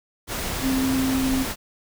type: tone in noise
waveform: sine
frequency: 263.4 Hz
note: C4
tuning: 12 cents sharp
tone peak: -20 dBFS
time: 0.61-1.46 s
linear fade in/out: 50 ms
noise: pink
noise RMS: -28 dBFS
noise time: 0.27-1.56 s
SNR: +5 dB
effects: none